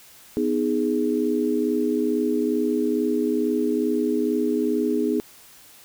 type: chord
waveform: sine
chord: G# minor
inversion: first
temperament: just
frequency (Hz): 249.2 / 311.5 / 415.3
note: B3 / D#4 / G#4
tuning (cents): +16 / +2 / 0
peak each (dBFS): -24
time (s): 0.37-5.2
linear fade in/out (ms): 0
effects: white hiss -49 dBFS RMS until 5.84 s